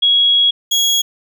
sine / 30% pulse tone pair in turn, 3322 / 3322 Hz, G#7 / G#7, 0 / 0 cents, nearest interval unison, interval 0 cents, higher neither, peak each -9 dBFS, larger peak neither, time 0.02-0.51 / 0.71-1.02 s, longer first, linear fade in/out 10 ms, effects none

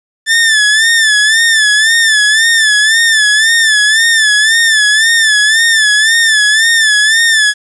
sawtooth tone with vibrato, 1760 Hz, A6, in tune, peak -3 dBFS, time 0.26-7.54 s, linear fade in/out 50 ms, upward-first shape sine, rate 1.9 Hz, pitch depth 79 cents each way, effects resampled to 24000 Hz + 7-bit

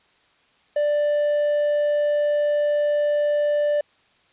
triangle tone with quantisation, 589 Hz, D5, 5 cents sharp, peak -16 dBFS, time 0.76-3.81 s, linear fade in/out 5 ms, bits 7, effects white hiss -60 dBFS RMS until 4.32 s + resampled to 8000 Hz

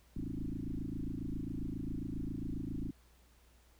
sine tone with frequency modulation, 149 Hz, D3, 25 cents sharp, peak -36 dBFS, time 0.16-2.91 s, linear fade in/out 5 ms, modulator 27.4 Hz, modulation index 5.9, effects added 60 Hz sine -63 dBFS peak until 3.79 s + pink hiss -68 dBFS RMS until 3.79 s

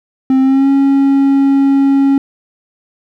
triangle tone with pitch glide, 263.6 to 275 Hz, C4 to C#4, +13 to -14 cents, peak -5 dBFS, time 0.3-2.18 s, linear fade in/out 2 ms, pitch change +73 cents, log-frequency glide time 0.41-0.69 s, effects none

